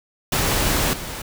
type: noise with level steps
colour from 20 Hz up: pink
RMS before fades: -20 / -31 dBFS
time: 0.32-1.22 s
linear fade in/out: 5 ms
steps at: 0.93 s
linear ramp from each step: 5 ms
effects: none